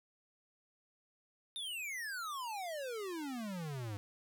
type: exponential sweep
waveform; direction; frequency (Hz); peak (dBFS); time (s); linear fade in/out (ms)
square; down; 3690 to 98; -40; 1.56-3.97; 0
effects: none